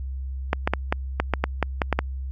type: clicks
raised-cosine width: 0.5 ms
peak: -5 dBFS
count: 11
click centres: 0.531 / 0.675 / 0.736 / 0.925 / 1.2 / 1.337 / 1.44 / 1.627 / 1.818 / 1.927 / 1.99 s
effects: added 66 Hz sine -28 dBFS peak until 2.31 s